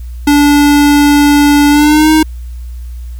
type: tone with pitch glide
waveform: square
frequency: 290 to 312.6 Hz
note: D4 to D#4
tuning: -22 to +8 cents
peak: -5 dBFS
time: 0.27-2.23 s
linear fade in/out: 5 ms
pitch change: +130 cents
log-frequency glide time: 1.7-2.11 s
effects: added 60 Hz sine -21 dBFS peak until 3.19 s + white hiss -47 dBFS RMS until 3.19 s